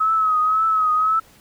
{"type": "tone with vibrato", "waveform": "sine", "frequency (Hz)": 1279, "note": "D#6", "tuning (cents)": 47, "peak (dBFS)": -15, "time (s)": [0, 1.2], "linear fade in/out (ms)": 10, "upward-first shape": "triangle", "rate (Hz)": 1.9, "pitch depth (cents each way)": 56, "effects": ["pink hiss -51 dBFS RMS until 1.4 s"]}